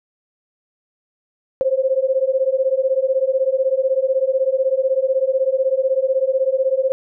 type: beating tone pair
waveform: sine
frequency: 520 / 536 Hz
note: C5 / C5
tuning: -11 / +42 cents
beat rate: 16 Hz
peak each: -18 / -18 dBFS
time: 1.61-6.92 s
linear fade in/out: 0 ms
effects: none